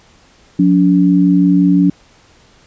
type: tone pair together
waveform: sine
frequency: 179.98 / 285.7 Hz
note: F#3 / D4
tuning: -48 / -48 cents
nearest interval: minor sixth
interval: 800 cents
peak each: -10 dBFS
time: 0.59-1.9 s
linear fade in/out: 5 ms
effects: pink hiss -48 dBFS RMS until 2.66 s + resampled to 16000 Hz